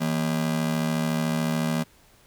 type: ring-modulated tone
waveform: 45% pulse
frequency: 200.3 Hz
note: G3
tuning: 38 cents sharp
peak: -20 dBFS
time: 0-1.84 s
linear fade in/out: 20 ms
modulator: 36.9 Hz
effects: pink hiss -57 dBFS RMS until 2.26 s